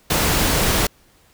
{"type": "noise", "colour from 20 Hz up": "pink", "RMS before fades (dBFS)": -18, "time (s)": [0.1, 0.87], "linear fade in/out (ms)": 5, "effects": ["pink hiss -55 dBFS RMS until 1.33 s"]}